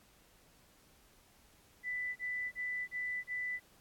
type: tone bursts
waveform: sine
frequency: 1989 Hz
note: B6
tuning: 12 cents sharp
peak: -35 dBFS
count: 5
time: 1.83-3.6 s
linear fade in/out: 50 ms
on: 330 ms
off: 30 ms
effects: pink hiss -65 dBFS RMS until 3.8 s + AAC 64 kbps